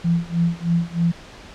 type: tone with tremolo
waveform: sine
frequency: 169.7 Hz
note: F3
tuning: 49 cents flat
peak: -14 dBFS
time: 0.04-1.12 s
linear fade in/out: 10 ms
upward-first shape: sine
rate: 3.2 Hz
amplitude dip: 95%
effects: pink hiss -41 dBFS RMS until 1.54 s + low-pass 5000 Hz 12 dB/octave